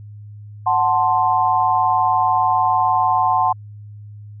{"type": "chord", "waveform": "sine", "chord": "F# diminished", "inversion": "none", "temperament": "equal", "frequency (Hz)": [740, 880, 1046.5], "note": ["F#5", "A5", "C6"], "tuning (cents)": [0, 0, 0], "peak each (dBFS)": -18, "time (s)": [0.66, 3.53], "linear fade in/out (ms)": 10, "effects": ["added 104 Hz sine -34 dBFS peak until 4.4 s"]}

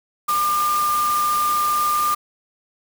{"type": "tone in noise", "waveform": "sine", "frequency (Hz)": 1200, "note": "D6", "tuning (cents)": 37, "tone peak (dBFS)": -17, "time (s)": [0.28, 2.15], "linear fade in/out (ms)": 10, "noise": "white", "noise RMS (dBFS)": -29, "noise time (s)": [0.28, 2.15], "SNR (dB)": 9, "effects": []}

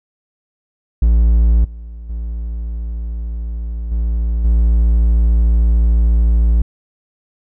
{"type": "tone with level steps", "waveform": "triangle", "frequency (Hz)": 56.8, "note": "A#1", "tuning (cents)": -44, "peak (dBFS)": [-6, -26, -18, -12, -7], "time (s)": [1.02, 6.62], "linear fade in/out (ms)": 5, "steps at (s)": [1.64, 2.09, 3.91, 4.44], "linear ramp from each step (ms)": 10, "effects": []}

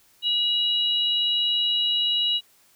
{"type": "tone pair together", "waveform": "sine", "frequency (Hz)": [2900, 3881], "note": ["F#7", "B7"], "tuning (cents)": [-35, -31], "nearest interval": "perfect fourth", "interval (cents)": 504, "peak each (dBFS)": [-22, -24], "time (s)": [0.22, 2.41], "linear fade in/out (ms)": 50, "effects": ["white hiss -59 dBFS RMS until 2.75 s"]}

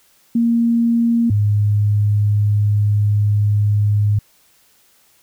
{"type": "tone pair in turn", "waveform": "sine", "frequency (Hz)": [233.1, 103.83], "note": ["A#3", "G#2"], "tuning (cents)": [0, 0], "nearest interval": "octave + major second", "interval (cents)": 1400, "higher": "first", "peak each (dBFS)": -12, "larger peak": "neither", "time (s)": [[0.35, 1.3], [1.3, 4.19]], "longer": "second", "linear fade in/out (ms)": 5, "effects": ["white hiss -55 dBFS RMS until 5.22 s"]}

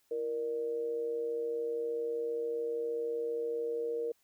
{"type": "tone with amplitude modulation", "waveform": "sine", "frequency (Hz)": 468.5, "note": "A#4", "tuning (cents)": 9, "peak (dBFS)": -29, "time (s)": [0.11, 4.12], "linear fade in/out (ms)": 5, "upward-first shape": "sine", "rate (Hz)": 135, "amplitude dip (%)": 55, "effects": ["white hiss -72 dBFS RMS until 4.23 s"]}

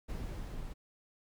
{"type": "noise with level ramp", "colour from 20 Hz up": "brown", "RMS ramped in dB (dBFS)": [-38, -43], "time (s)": [0.08, 0.74], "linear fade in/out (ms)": 20, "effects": []}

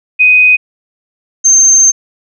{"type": "tone pair in turn", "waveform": "sine", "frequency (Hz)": [2500, 6313], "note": ["D#7", "G8"], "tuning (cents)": [8, 11], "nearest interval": "octave + major third", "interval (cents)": 1603, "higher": "second", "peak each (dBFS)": -3, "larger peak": "neither", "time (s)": [[0.19, 0.57], [1.44, 1.92]], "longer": "second", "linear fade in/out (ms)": 20, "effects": []}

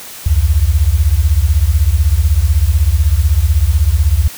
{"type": "beating tone pair", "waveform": "sine", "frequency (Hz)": [66.9, 82.9], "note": ["C2", "E2"], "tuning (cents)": [39, 10], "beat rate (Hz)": 16, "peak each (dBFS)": -11, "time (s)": [0.26, 4.28], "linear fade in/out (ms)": 5, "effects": ["white hiss -31 dBFS RMS until 4.37 s"]}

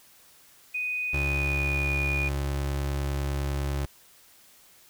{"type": "tone with pitch glide", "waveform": "sine", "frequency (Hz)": [2489, 2450], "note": ["D#7", "D#7"], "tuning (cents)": [0, -27], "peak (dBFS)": -27, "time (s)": [0.74, 2.29], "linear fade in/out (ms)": 10, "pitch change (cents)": -27, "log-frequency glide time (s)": [1, 2]}
{"type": "tone", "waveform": "30% pulse", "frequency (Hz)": 70, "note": "C#2", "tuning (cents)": 18, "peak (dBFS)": -24, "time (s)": [1.13, 3.86], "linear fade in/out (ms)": 10}
{"effects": ["white hiss -56 dBFS RMS until 4.89 s"]}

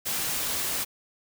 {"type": "noise", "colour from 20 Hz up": "white", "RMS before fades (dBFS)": -29, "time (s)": [0.05, 0.85], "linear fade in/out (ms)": 20, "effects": []}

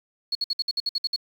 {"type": "tone bursts", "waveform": "sine", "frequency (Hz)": 4342, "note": "C#8", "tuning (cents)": -37, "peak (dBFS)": -22, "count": 10, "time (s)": [0.32, 1.162], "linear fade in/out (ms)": 5, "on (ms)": 32, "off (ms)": 58, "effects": ["8-bit"]}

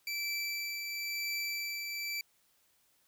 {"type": "tone with tremolo", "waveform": "25% pulse", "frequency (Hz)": 2327, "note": "D7", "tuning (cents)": -17, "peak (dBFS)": -29, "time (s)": [0.07, 2.21], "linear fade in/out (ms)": 2, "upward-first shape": "triangle", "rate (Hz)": 0.98, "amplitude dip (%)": 40, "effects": ["white hiss -71 dBFS RMS until 3.07 s"]}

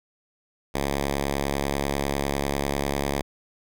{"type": "tone", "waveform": "5% pulse", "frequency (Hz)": 70.1, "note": "C#2", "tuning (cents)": 20, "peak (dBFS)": -13, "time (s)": [0.74, 3.22], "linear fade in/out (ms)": 10, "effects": []}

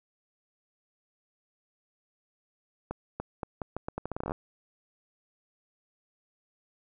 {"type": "accelerating click train", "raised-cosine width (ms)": 1, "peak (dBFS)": -19, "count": 17, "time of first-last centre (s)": [2.91, 4.319], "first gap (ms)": 290, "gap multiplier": 0.8, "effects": []}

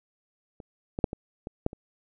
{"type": "clicks", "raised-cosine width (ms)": 2, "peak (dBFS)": [-29, -17, -7, -20, -22, -11, -27], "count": 7, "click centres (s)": [0.602, 0.989, 1.042, 1.131, 1.471, 1.664, 1.731], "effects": []}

